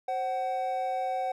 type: tone pair together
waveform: triangle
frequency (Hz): 527.8 / 751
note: C5 / F#5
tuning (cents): +15 / +26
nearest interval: tritone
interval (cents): 611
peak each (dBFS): -32 / -27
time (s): 0.08-1.32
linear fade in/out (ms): 5
effects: none